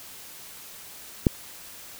click, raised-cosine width 3 ms, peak -4 dBFS, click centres 1.268 s, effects white hiss -44 dBFS RMS until 1.99 s

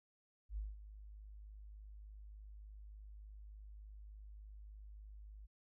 sine tone with ADSR envelope, 51.7 Hz, G#1, 7 cents flat, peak -38 dBFS, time 0.49-5.47 s, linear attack 80 ms, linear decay 190 ms, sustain -13 dB, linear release 21 ms, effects none

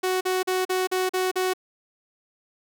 sawtooth tone bursts, 371 Hz, F#4, 5 cents sharp, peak -18 dBFS, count 7, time 0.03-1.536 s, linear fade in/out 10 ms, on 180 ms, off 41 ms, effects none

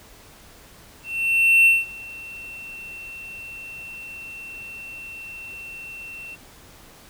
triangle tone with ADSR envelope, 2700 Hz, E7, 41 cents sharp, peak -9 dBFS, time 1.03-6.36 s, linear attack 630 ms, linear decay 190 ms, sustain -24 dB, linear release 20 ms, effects pink hiss -48 dBFS RMS until 7.09 s

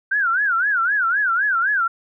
sine tone with vibrato, 1511 Hz, F#6, 36 cents sharp, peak -16 dBFS, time 0.11-1.88 s, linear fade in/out 10 ms, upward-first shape sine, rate 3.9 Hz, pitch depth 210 cents each way, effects none

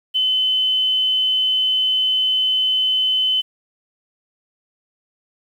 sine tone, 3040 Hz, F#7, 46 cents sharp, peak -15 dBFS, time 0.14-3.42 s, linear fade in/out 20 ms, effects 8-bit

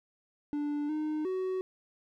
triangle tone with pitch steps, 293.1 / 306.7 / 373.9 Hz, D4 / D#4 / F#4, -3 / -25 / +18 cents, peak -28 dBFS, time 0.53-1.61 s, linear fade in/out 0 ms, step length 360 ms, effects none

